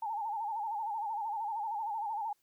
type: tone with vibrato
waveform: sine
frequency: 862 Hz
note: A5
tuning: 36 cents flat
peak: -33 dBFS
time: 0.02-2.33 s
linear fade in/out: 5 ms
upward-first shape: sine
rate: 13 Hz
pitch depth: 110 cents each way
effects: white hiss -75 dBFS RMS until 2.42 s